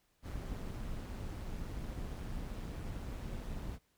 brown noise with amplitude modulation, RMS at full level -39 dBFS, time 0.22-3.79 s, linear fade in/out 50 ms, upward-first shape sine, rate 192 Hz, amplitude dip 55%, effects pink hiss -75 dBFS RMS until 3.97 s

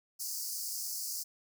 pink high-pass noise, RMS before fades -38 dBFS, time 0.19-1.24 s, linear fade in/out 20 ms, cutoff 4600 Hz, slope 96 dB/octave, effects none

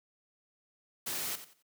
white noise with echo, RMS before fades -36 dBFS, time 1.06-1.36 s, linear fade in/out 10 ms, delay 89 ms, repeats 3, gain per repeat -12 dB, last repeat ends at 1.627 s, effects high-pass 100 Hz 12 dB/octave

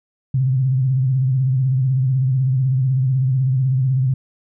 sine tone with vibrato, 130.81 Hz, C3, in tune, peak -14 dBFS, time 0.34-4.14 s, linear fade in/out 5 ms, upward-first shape sine, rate 16 Hz, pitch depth 78 cents each way, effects none

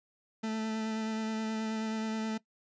40% pulse tone with vibrato, 220 Hz, A3, in tune, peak -31 dBFS, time 0.43-2.38 s, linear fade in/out 10 ms, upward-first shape sine, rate 9.4 Hz, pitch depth 14 cents each way, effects noise-tail reverb RT60 0.1 s tail -19 dB re dry + resampled to 16000 Hz

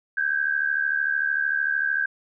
sine tone pair together, 1551 / 1624.3 Hz, G6 / G#6, -19 / -39 cents, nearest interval minor second, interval 80 cents, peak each -24 dBFS, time 0.17-2.06 s, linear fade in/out 5 ms, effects none

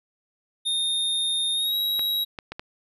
square tone with pitch glide, 3666 to 3848 Hz, A#7 to B7, -30 to -46 cents, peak -23 dBFS, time 0.65-2.25 s, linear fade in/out 20 ms, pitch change +84 cents, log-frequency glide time 1.53-1.76 s
clicks, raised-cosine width 0.3 ms, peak -18 dBFS, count 4, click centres 1.994 / 2.388 / 2.52 / 2.595 s
effects none

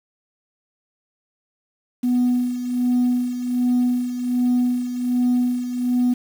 sine tone with tremolo, 246.9 Hz, B3, in tune, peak -13 dBFS, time 2.03-6.14 s, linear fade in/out 10 ms, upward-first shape sine, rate 1.3 Hz, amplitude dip 70%, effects tanh soft clip ceiling -13 dBFS + 7-bit

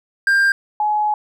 triangle / sine tone pair in turn, 1594 / 844.4 Hz, G6 / G#5, +28 / +29 cents, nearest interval major seventh, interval 1099 cents, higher first, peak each -10 / -15 dBFS, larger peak first, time 0.27-0.52 / 0.8-1.14 s, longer second, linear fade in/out 2 ms, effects none

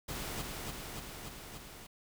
pink noise with echo, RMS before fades -40 dBFS, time 0.08-0.42 s, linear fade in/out 10 ms, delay 290 ms, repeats 5, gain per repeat -2 dB, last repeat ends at 1.87 s, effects none

